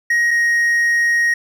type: tone pair in turn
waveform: triangle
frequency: 1884 / 1877.2 Hz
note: A#6 / A#6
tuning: +18 / +12 cents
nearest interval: unison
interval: 6 cents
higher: first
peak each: -11 dBFS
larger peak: neither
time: 0.1-0.31 / 0.31-1.34 s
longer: second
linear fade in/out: 5 ms
effects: none